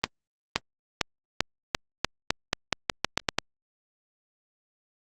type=accelerating click train; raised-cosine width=0.2 ms; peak=-4 dBFS; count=14; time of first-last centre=0.04-3.386 s; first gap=520 ms; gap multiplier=0.87; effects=Opus 24 kbps